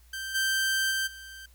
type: tone with level steps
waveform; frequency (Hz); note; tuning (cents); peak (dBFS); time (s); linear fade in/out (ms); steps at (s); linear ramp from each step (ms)
sawtooth; 1564; G6; -4; -30 / -21 / -23 / -39; 0.13-1.46; 5; 0.34 / 0.9 / 1.06; 20
effects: added 60 Hz sine -54 dBFS peak until 1.54 s + white hiss -63 dBFS RMS until 1.54 s